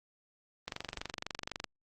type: click train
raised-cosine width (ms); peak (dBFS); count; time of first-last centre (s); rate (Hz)
0.2; -19; 24; 0.68-1.642; 23.9
effects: Opus 24 kbps